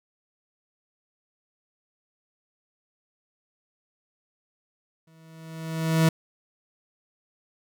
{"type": "tone with exponential growth", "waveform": "40% pulse", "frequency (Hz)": 161.5, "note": "E3", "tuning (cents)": -35, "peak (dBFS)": -15, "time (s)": [5.07, 6.09], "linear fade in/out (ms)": 5, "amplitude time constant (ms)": 220, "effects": []}